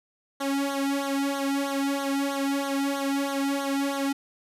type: tone with flanger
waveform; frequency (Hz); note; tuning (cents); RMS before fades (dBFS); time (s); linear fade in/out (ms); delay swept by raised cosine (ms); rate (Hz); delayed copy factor
sawtooth; 277.2; C#4; 0; -27; 0.4-4.13; 10; 0.39 to 1.79; 3.1; -0.95
effects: resampled to 32000 Hz